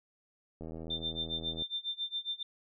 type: click train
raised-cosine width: 2 ms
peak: -30 dBFS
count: 83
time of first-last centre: 0.61-1.621 s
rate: 81.1 Hz
type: tone with tremolo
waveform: sine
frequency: 3580 Hz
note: A7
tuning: 29 cents sharp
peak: -31 dBFS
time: 0.9-2.43 s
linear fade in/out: 5 ms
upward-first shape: sine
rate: 7.3 Hz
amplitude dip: 95%
effects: none